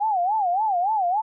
sine tone with vibrato, 784 Hz, G5, in tune, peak -19 dBFS, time 0-1.22 s, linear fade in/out 20 ms, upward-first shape sine, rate 3.5 Hz, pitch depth 210 cents each way, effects none

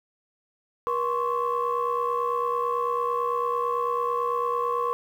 sine tone cluster, 479.7 / 1053 / 1122 Hz, A#4 / C6 / C#6, +50 / +11 / +21 cents, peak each -27 dBFS, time 0.87-4.93 s, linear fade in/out 0 ms, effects tanh soft clip ceiling -16 dBFS + 9-bit

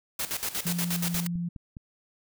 white noise with tremolo, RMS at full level -30 dBFS, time 0.19-1.27 s, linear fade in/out 5 ms, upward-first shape square, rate 8.4 Hz, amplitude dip 75%
sine tone with pitch glide, 173.7 to 172.5 Hz, F3 to F3, -9 to -21 cents, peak -28 dBFS, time 0.65-1.49 s, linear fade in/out 10 ms, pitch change -12 cents, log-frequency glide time 0.92-0.98 s
click train, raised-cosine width 5 ms, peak -28 dBFS, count 4, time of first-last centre 1.15-1.769 s, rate 4.85 Hz
effects none

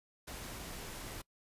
pink noise, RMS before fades -45 dBFS, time 0.27-1.22 s, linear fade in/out 10 ms, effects noise-tail reverb RT60 0.1 s tail -23 dB re dry + resampled to 32000 Hz

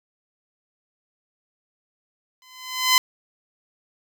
10% pulse tone with exponential growth, 1022 Hz, C6, 41 cents flat, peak -3 dBFS, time 2.42-2.98 s, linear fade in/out 1 ms, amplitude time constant 120 ms, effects none

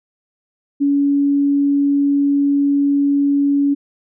sine tone, 282.7 Hz, C#4, 34 cents sharp, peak -12 dBFS, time 0.8-3.75 s, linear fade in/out 20 ms, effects none

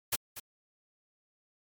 white noise with echo, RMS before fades -29 dBFS, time 0.12-0.16 s, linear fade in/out 10 ms, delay 240 ms, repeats 1, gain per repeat -13 dB, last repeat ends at 0.4 s, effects MP3 96 kbps

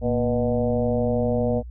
sine tone with frequency modulation, 361.8 Hz, F#4, 39 cents flat, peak -19 dBFS, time 0.01-1.63 s, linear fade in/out 50 ms, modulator 126 Hz, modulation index 2.3, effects added 60 Hz sine -34 dBFS peak until 1.7 s

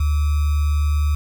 sine tone with sample-and-hold, 74.1 Hz, D2, 16 cents sharp, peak -15 dBFS, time 0-1.15 s, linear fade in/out 5 ms, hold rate 1225 Hz, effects none

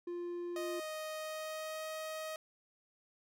triangle tone, 349.2 Hz, F4, in tune, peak -36 dBFS, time 0.07-0.8 s, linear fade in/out 5 ms
sawtooth tone with pitch glide, 623 to 629.1 Hz, D#5 to D#5, +2 to +19 cents, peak -36 dBFS, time 0.56-2.36 s, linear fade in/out 2 ms, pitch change +17 cents, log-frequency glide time 1.12-1.85 s
effects none

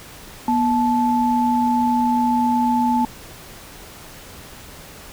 sine tone pair together, 242.3 / 872 Hz, B3 / A5, -33 / -16 cents, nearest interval octave + minor seventh, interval 2217 cents, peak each -18 dBFS, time 0.48-3.05 s, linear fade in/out 2 ms, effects pink hiss -40 dBFS RMS until 5.12 s

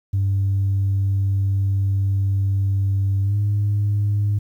sine tone with pitch glide, 98 to 102.69 Hz, G2 to G#2, 0 to -19 cents, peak -15 dBFS, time 0.13-4.39 s, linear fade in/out 10 ms, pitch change +81 cents, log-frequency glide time 3.23-3.36 s, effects tanh soft clip ceiling -14 dBFS + 9-bit

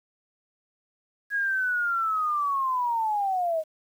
sine linear sweep, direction down, 1661.2 to 617 Hz, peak -23 dBFS, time 1.3-3.64 s, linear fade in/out 50 ms, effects 9-bit

